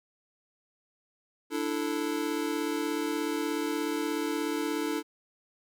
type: chord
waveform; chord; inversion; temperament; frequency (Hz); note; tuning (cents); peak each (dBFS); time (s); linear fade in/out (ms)
square; D suspended second; none; just; 293.7 / 330.4 / 440.5; D4 / E4 / A4; 0 / +4 / +2; -33 / -34 / -35; 1.5-5.03; 50
effects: none